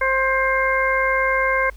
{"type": "harmonic tone", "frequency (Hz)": 529, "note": "C5", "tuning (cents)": 19, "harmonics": [1, 2, 3, 4], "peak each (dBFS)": [-22, -22, -22, -22], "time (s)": [0.01, 1.7], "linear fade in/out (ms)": 5, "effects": ["added 50 Hz sine -37 dBFS peak until 1.76 s", "pink hiss -53 dBFS RMS until 1.76 s"]}